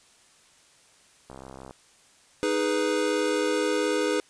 click train, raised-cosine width 1 ms, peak -28 dBFS, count 28, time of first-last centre 1.3-1.709 s, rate 66 Hz
square chord, G# minor, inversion second, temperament equal, 311.1 / 415.3 / 493.9 Hz, D#4 / G#4 / B4, 0 / 0 / 0 cents, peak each -29 / -28 / -28 dBFS, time 2.43-4.2 s, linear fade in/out 0 ms
effects white hiss -58 dBFS RMS until 4.29 s + resampled to 22050 Hz

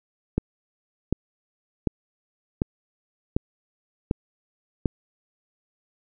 click train, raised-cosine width 3 ms, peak -8 dBFS, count 7, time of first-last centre 0.38-4.858 s, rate 1.34 Hz, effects none

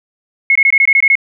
sine tone bursts, 2175 Hz, C#7, 33 cents flat, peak -6 dBFS, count 9, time 0.5-1.154 s, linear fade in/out 2 ms, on 54 ms, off 21 ms, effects none

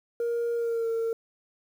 sine tone with pitch glide, 470 to 455.8 Hz, A#4 to A#4, +14 to -39 cents, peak -23 dBFS, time 0.2-1.13 s, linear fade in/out 2 ms, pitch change -53 cents, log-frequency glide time 0.55-0.88 s, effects tanh soft clip ceiling -24 dBFS + 9-bit

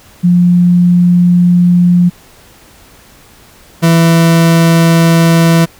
sine / 40% pulse tone pair in turn, 176.5 / 165.97 Hz, F3 / E3, +19 / +12 cents, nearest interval minor second, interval 107 cents, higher first, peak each -4 dBFS, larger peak neither, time 0.23-2.1 / 3.82-5.66 s, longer first, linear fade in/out 20 ms, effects pink hiss -41 dBFS RMS until 5.79 s

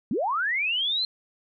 sine linear sweep, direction up, 177 to 4186 Hz, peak -23 dBFS, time 0.11-1.05 s, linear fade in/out 2 ms, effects none

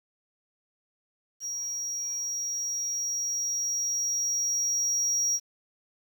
triangle tone with level ramp, 5680 Hz, F8, 28 cents sharp, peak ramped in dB -30 to -22 dBFS, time 1.4-5.4 s, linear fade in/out 50 ms, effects 9-bit

